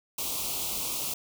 white band-stop noise, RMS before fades -32 dBFS, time 0.18-1.14 s, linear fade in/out 5 ms, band 1200 to 2400 Hz, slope 48 dB/octave, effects none

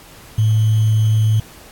sine tone with sample-and-hold, 109.1 Hz, A2, 14 cents flat, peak -11 dBFS, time 0.38-1.4 s, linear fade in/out 5 ms, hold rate 3150 Hz, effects pink hiss -42 dBFS RMS until 1.71 s + AAC 64 kbps

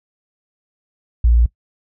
sine tone, 58.27 Hz, A#1, in tune, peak -9 dBFS, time 1.24-1.46 s, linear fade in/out 5 ms, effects noise-tail reverb RT60 0.1 s tail -19 dB re dry

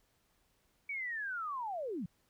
sine linear sweep, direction down, 2288 to 150 Hz, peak -36 dBFS, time 0.89-2.06 s, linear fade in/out 5 ms, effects pink hiss -74 dBFS RMS until 2.29 s

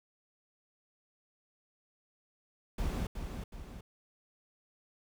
brown noise with echo, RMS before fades -34 dBFS, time 2.78-3.07 s, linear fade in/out 5 ms, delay 370 ms, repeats 2, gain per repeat -6 dB, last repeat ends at 3.81 s, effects none

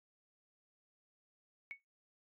sine tone with exponential decay, 2217 Hz, C#7, in tune, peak -38 dBFS, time 1.71-1.8 s, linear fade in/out 0 ms, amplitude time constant 19 ms, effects noise-tail reverb RT60 0.2 s tail -21 dB re dry + AAC 48 kbps

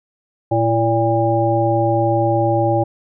harmonic tone with a mistuned harmonic, 115.2 Hz, A#2, 20 cents flat, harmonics 1 / 3 / 5 / 7, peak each -19 / -19 / -19 / -19 dBFS, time 0.51-2.84 s, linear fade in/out 10 ms, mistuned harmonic 3, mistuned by -44 cents, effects none

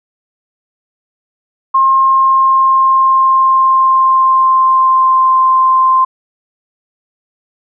sine tone with pitch glide, 1067 to 1045 Hz, C6 to C6, +34 to -2 cents, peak -6 dBFS, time 1.74-6.05 s, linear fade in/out 10 ms, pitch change -36 cents, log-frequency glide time 1.91-5.35 s, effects none

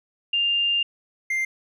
sine / triangle tone pair in turn, 2800 / 2098 Hz, F7 / C7, +4 / +4 cents, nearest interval perfect fourth, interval 500 cents, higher first, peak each -19 / -20 dBFS, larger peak first, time 0.33-0.83 / 1.3-1.45 s, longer first, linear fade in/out 5 ms, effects none

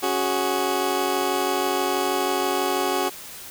20% pulse chord, C# suspended fourth, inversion none, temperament just, 277.2 / 369.6 / 415.8 Hz, C#4 / F#4 / G#4, 0 / -2 / +2 cents, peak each -24 / -19 / -23 dBFS, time 0.02-3.1 s, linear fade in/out 20 ms, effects white hiss -39 dBFS RMS until 3.5 s

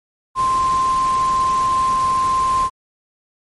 sine tone in noise, 1046.5 Hz, C6, in tune, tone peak -14 dBFS, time 0.35-2.7 s, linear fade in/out 50 ms, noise pink, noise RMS -31 dBFS, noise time 0.35-2.7 s, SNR +14 dB, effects MP3 48 kbps

